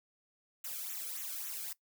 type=noise with flanger; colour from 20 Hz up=blue; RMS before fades=-41 dBFS; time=0.64-1.73 s; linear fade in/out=5 ms; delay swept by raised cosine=0.2 to 1.11 ms; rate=3.6 Hz; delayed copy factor=-0.9; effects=noise-tail reverb RT60 0.1 s tail -19 dB re dry